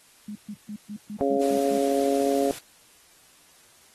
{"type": "tone bursts", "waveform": "sine", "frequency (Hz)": 209, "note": "G#3", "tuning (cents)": 11, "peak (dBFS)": -32, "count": 8, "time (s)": [0.28, 1.782], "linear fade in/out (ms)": 5, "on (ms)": 74, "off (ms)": 130}
{"type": "harmonic tone", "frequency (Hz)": 138.59, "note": "C#3", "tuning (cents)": 0, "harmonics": [2, 3, 4, 5], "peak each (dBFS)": [-26, -25, -26, -29], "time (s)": [1.21, 2.51], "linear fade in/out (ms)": 0}
{"type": "noise", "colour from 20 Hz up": "white", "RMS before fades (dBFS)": -39, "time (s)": [1.41, 2.59], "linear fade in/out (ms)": 5}
{"effects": ["white hiss -56 dBFS RMS until 3.94 s", "AAC 32 kbps"]}